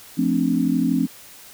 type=chord; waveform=sine; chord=D minor seventh; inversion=first; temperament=equal; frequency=174.61 / 220 / 261.6 / 293.7 Hz; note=F3 / A3 / C4 / D4; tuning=0 / 0 / 0 / 0 cents; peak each=-24 / -24 / -20 / -24 dBFS; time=0.17-1.07 s; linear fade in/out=20 ms; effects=white hiss -44 dBFS RMS until 1.53 s